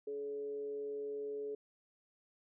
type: tone with frequency modulation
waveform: sine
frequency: 425.8 Hz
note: G#4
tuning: 43 cents sharp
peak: -38 dBFS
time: 0.07-1.55 s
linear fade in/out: 5 ms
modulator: 140 Hz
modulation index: 0.29
effects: none